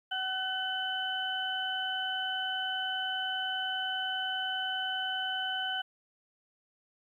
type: harmonic tone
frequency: 755 Hz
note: F#5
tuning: 35 cents sharp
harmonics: 1 / 2 / 4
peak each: -37 / -35 / -34 dBFS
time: 0.11-5.82 s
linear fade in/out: 10 ms
effects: 11-bit